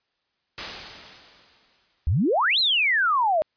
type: noise with exponential decay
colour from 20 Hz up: white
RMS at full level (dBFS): -29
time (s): 0.58-2.1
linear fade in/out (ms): 0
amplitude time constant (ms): 330
type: exponential two-way sweep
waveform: sine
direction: up then down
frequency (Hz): 67 to 4277 to 597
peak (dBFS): -18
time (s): 2.07-3.42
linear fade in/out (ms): 0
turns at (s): 2.59
effects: white hiss -74 dBFS RMS until 3.56 s + resampled to 11025 Hz